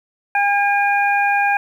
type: harmonic tone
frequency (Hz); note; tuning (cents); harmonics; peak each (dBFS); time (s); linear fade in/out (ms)
809; G#5; -46; 1 / 2 / 3; -16 / -19 / -21; 0.35-1.57; 2
effects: 8-bit